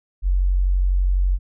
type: tone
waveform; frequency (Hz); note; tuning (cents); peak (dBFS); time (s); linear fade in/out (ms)
sine; 46.03; F#1; -8; -15; 0.22-1.39; 50
effects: none